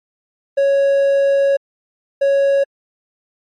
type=tone pair in turn; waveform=triangle; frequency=554.4 / 554.4 Hz; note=C#5 / C#5; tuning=0 / 0 cents; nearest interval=unison; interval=0 cents; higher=neither; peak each=-9 dBFS; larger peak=neither; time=0.57-1.57 / 2.21-2.64 s; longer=first; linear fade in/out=10 ms; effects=MP3 48 kbps